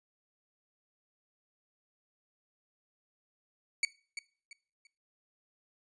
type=tone with echo; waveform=sawtooth; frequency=2250 Hz; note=C#7; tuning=25 cents sharp; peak=-22 dBFS; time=3.83-3.85 s; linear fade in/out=2 ms; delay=340 ms; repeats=3; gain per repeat=-11 dB; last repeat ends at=4.87 s; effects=noise-tail reverb RT60 0.4 s tail -20 dB re dry + resampled to 22050 Hz